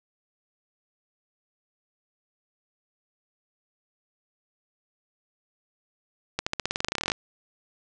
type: accelerating click train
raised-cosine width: 0.2 ms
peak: -9 dBFS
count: 19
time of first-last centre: 6.39-7.118 s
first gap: 75 ms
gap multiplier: 0.92
effects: resampled to 22050 Hz + 7-bit